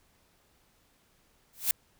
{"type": "noise with exponential growth", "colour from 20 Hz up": "blue", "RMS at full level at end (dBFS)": -22, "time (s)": [1.53, 1.71], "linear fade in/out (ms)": 1, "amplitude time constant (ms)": 37, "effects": ["pink hiss -67 dBFS RMS until 1.99 s"]}